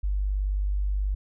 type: tone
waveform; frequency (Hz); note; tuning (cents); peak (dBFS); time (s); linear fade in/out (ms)
sine; 49.34; G1; +12; -23; 0.03-1.15; 10
effects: none